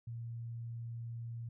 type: tone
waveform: sine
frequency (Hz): 116.6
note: A#2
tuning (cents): +1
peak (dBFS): -40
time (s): 0.07-1.49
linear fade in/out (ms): 5
effects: none